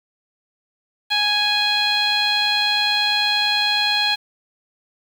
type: tone with low-pass filter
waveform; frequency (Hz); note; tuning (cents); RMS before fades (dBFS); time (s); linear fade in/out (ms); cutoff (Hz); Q
15% pulse; 831; G#5; +1; -19; 1.1-4.16; 20; 4000; 6.2
effects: 7-bit